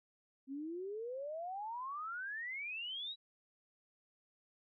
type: exponential sweep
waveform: sine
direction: up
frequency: 261.6 to 3937 Hz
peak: -40 dBFS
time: 0.47-3.16 s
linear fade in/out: 50 ms
effects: none